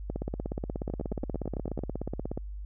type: two click trains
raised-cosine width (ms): 2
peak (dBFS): -19 / -20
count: 39 / 9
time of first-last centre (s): 0.1-2.375 / 0.9-1.791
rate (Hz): 16.7 / 8.98
effects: added 50 Hz sine -36 dBFS peak until 2.65 s